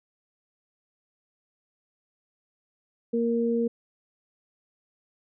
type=tone pair together; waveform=sine; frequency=233.1 / 466.2 Hz; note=A#3 / A#4; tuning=0 / 0 cents; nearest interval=octave; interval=1200 cents; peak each=-25 dBFS; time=3.13-3.68 s; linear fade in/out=10 ms; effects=none